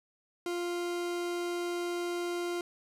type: tone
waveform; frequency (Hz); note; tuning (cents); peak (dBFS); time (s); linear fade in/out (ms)
40% pulse; 349.2; F4; 0; -31; 0.46-2.61; 2
effects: low-pass 12000 Hz 12 dB/octave + 11-bit